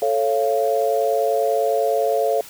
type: chord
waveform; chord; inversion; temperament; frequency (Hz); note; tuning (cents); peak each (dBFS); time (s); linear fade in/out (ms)
sine; A augmented; none; just; 440 / 550 / 687.5; A4 / C#5 / E#5; 0 / -14 / -27; -21; 0.02-2.41; 2
effects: white hiss -41 dBFS RMS until 2.49 s